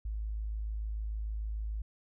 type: tone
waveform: sine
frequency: 53.4 Hz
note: G#1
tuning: 49 cents sharp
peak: -33 dBFS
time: 0.05-1.82 s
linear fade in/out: 5 ms
effects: none